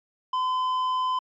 triangle tone with tanh clipping, 1020 Hz, C6, 44 cents flat, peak -24 dBFS, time 0.33-1.19 s, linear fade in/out 5 ms, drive 11 dB, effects MP3 64 kbps

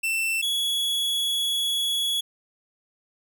45% pulse tone pair in turn, 2676 / 3368 Hz, E7 / G#7, +25 / +24 cents, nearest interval major third, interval 399 cents, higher second, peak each -23 dBFS, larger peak neither, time 0.03-0.42 / 0.42-2.21 s, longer second, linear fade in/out 10 ms, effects none

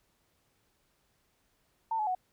sine tone with pitch steps, 899 / 853 / 738 Hz, A5 / G#5 / F#5, +37 / +46 / -5 cents, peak -28 dBFS, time 1.91-2.15 s, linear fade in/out 5 ms, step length 80 ms, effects pink hiss -73 dBFS RMS until 2.32 s

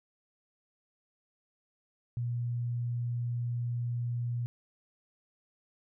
sine tone, 120 Hz, B2, 49 cents flat, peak -30 dBFS, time 2.17-4.46 s, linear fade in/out 0 ms, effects none

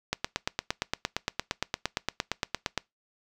click train, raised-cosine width 0.2 ms, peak -9 dBFS, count 24, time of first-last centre 0.13-2.777 s, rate 8.69 Hz, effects noise-tail reverb RT60 0.2 s tail -24 dB re dry

